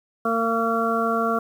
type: harmonic tone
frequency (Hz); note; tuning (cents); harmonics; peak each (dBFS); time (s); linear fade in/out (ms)
228.2; A#3; -37; 1 / 2 / 3 / 5 / 6; -26 / -26 / -26 / -26 / -26; 0.25-1.39; 5
effects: 8-bit